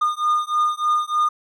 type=beating tone pair; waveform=triangle; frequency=1217 / 1220.3 Hz; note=D#6 / D#6; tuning=-39 / -34 cents; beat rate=3.3 Hz; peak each=-19 dBFS; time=0.01-1.29 s; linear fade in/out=10 ms; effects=none